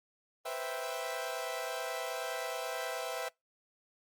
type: chord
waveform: sawtooth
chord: C major seventh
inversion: third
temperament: equal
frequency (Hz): 493.9 / 523.3 / 659.3 / 784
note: B4 / C5 / E5 / G5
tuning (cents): 0 / 0 / 0 / 0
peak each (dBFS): -38 / -39 / -35 / -39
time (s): 0.45-3.29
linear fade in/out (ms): 10
effects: noise-tail reverb RT60 0.2 s tail -25 dB re dry + Opus 32 kbps